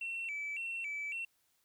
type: tone with vibrato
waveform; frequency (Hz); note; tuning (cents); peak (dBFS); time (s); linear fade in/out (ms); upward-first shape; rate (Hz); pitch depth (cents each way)
sine; 2500; D#7; +8; -35; 0.01-1.25; 5; square; 1.8; 140
effects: tanh soft clip ceiling -34 dBFS + white hiss -75 dBFS RMS until 1.64 s